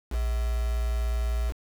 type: tone with quantisation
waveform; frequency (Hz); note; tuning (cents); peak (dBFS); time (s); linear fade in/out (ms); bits
sine; 58.3; A#1; +1; -24; 0.1-1.54; 50; 6
effects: none